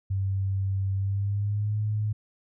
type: tone with pitch glide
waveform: sine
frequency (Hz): 96.9 to 106.28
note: G2 to G#2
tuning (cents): -20 to +40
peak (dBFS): -24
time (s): 0.1-2.13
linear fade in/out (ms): 10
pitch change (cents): +160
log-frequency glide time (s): 0.95-1.79
effects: none